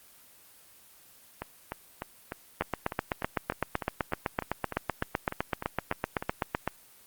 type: two click trains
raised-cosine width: 0.5 ms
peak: -18 / -11 dBFS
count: 17 / 33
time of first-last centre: 1.42-6.225 / 2.61-6.676 s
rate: 3.33 / 7.87 Hz
effects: white hiss -56 dBFS RMS until 7.06 s + Opus 24 kbps